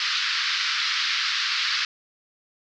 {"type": "band-pass noise", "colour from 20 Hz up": "white", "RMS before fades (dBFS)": -25, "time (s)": [0, 1.85], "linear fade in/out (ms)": 2, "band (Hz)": [1200, 5100], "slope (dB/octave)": 48, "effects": []}